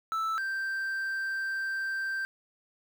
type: tone pair in turn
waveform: triangle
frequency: 1318.5 / 1568 Hz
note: E6 / G6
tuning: 0 / 0 cents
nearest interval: minor third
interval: 300 cents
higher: second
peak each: -26 / -28 dBFS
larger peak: first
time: 0.12-0.38 / 0.38-2.25 s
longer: second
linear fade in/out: 0 ms
effects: 9-bit